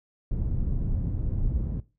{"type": "low-pass noise", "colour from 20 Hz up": "pink", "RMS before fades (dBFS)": -27, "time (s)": [0.31, 1.8], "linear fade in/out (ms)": 2, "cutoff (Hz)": 150, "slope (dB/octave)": 12, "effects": ["noise-tail reverb RT60 0.3 s tail -19 dB re dry"]}